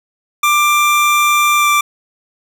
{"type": "tone with pitch glide", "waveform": "25% pulse", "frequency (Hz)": [1184, 1175.8], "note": ["D6", "D6"], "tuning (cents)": [14, 2], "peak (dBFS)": -6, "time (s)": [0.43, 1.81], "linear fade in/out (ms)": 5, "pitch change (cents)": -12, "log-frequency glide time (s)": [1.57, 1.68], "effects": []}